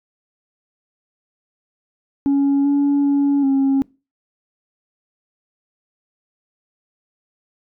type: tone with pitch steps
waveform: sine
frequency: 279.2 / 283.7 / 282.1 / 271.8 Hz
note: C#4 / C#4 / C#4 / C#4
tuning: +13 / +40 / +30 / -34 cents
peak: -11 dBFS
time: 2.26-3.82 s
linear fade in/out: 0 ms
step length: 390 ms
effects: noise-tail reverb RT60 0.3 s tail -25 dB re dry + tanh soft clip ceiling -12 dBFS